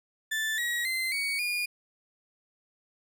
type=tone with pitch steps; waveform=35% pulse; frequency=1760 / 1908.2 / 2069 / 2243 / 2432 Hz; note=A6 / A#6 / C7 / C#7 / D#7; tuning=0 / +40 / -20 / +20 / -40 cents; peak=-26 dBFS; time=0.31-1.66 s; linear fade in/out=10 ms; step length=270 ms; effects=none